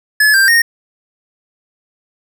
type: tone with pitch steps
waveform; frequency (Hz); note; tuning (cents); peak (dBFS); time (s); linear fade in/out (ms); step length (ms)
square; 1713 / 1580 / 1852; A6 / G6 / A#6; -47 / +13 / -12; -8; 0.2-0.62; 5; 140
effects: none